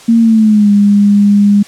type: tone with pitch glide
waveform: sine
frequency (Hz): 229.9 to 203.6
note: A#3 to G#3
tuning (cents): -24 to -34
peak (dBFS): -4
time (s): 0.08-1.63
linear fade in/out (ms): 10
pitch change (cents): -210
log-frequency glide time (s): 0.2-0.71
effects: white hiss -36 dBFS RMS until 1.67 s + low-pass 8000 Hz 12 dB/octave